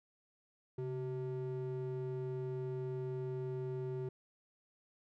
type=ring-modulated tone; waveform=triangle; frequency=257.8 Hz; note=C4; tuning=26 cents flat; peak=-32 dBFS; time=0.78-4.09 s; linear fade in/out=5 ms; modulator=123 Hz; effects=none